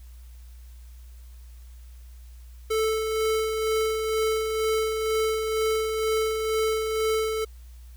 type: tone with tremolo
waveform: square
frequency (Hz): 439.2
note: A4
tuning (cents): -3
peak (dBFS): -22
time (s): 2.7-7.45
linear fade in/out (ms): 10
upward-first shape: sine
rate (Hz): 2.1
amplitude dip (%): 40
effects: added 60 Hz sine -42 dBFS peak until 7.96 s + white hiss -60 dBFS RMS until 7.96 s